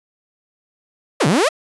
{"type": "exponential two-way sweep", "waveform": "sawtooth", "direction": "down then up", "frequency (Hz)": [688, 133.8, 688], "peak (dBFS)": -9, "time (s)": [1.2, 1.49], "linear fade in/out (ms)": 10, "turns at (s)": 1.27, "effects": ["resampled to 24000 Hz"]}